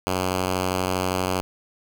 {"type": "tone", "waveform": "5% pulse", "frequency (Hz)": 92.5, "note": "F#2", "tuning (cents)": 0, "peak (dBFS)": -11, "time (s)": [0.07, 1.41], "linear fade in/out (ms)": 0, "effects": []}